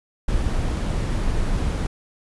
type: noise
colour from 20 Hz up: brown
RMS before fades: -22 dBFS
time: 0.28-1.87 s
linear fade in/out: 5 ms
effects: resampled to 24000 Hz